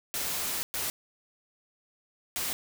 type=noise bursts at uneven times; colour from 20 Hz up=white; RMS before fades=-32 dBFS; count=3; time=0.14-0.63 / 0.74-0.9 / 2.36-2.53 s; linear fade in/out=0 ms; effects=none